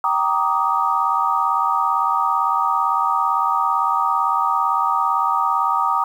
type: chord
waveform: sine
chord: Eb major seventh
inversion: first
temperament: just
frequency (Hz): 777.8 / 933.4 / 1166.7 / 1244.5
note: G5 / Bb5 / D6 / Eb6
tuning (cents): -14 / +2 / -12 / 0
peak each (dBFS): -24 / -21 / -22 / -20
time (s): 0.04-6.04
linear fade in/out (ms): 2
effects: 8-bit